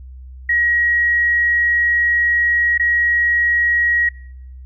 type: tone with dropouts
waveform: sine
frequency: 1900 Hz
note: A#6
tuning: 33 cents sharp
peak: -13 dBFS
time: 0.49-4.09 s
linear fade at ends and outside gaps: 5 ms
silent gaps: 2.778-2.796 s
effects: noise-tail reverb RT60 0.7 s tail -23 dB re dry + added 64 Hz sine -33 dBFS peak until 4.65 s